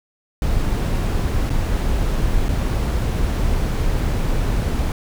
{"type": "noise with dropouts", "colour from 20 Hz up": "brown", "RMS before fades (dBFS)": -19, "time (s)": [0.42, 4.92], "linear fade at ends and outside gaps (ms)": 1, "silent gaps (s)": [[1.495, 1.502], [2.484, 2.49]], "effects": []}